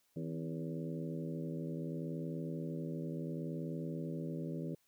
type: harmonic tone with a mistuned harmonic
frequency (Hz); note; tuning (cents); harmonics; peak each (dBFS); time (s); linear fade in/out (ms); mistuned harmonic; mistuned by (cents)
80.7; E2; -36; 2 / 3 / 4 / 5 / 6 / 7; -40 / -44 / -46 / -48 / -50 / -51; 0.16-4.75; 5; 3; +83
effects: white hiss -75 dBFS RMS until 4.87 s